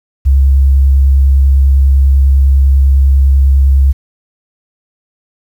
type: tone with vibrato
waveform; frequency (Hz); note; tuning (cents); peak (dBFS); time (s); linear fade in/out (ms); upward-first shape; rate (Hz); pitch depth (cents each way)
sine; 67.9; C#2; -35; -4; 0.25-3.93; 20; sine; 10; 14
effects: 7-bit